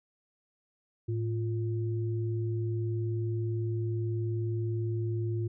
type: tone pair together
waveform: sine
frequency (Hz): 110 / 349.2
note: A2 / F4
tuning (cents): 0 / 0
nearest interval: octave + minor sixth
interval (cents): 2000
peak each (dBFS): -29 / -36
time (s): 1.08-5.48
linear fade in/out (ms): 10
effects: none